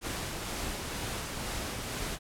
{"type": "noise with tremolo", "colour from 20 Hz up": "pink", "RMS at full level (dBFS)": -35, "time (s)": [0.01, 2.19], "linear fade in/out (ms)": 50, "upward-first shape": "sine", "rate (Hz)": 2.1, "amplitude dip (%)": 25, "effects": ["low-pass 12000 Hz 12 dB/octave"]}